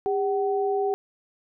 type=tone pair together; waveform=sine; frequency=402 / 756.5 Hz; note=G4 / F#5; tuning=+44 / +38 cents; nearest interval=major seventh; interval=1094 cents; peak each=-23 / -27 dBFS; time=0.06-0.94 s; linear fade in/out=0 ms; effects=none